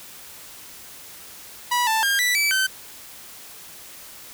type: tone with pitch steps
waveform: sawtooth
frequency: 975 / 885 / 1611 / 1970 / 2306 / 1538 Hz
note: B5 / A5 / G6 / B6 / D7 / G6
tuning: -23 / +10 / +47 / -5 / -32 / -33 cents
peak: -15 dBFS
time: 1.71-2.67 s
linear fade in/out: 10 ms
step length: 160 ms
effects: white hiss -42 dBFS RMS until 4.33 s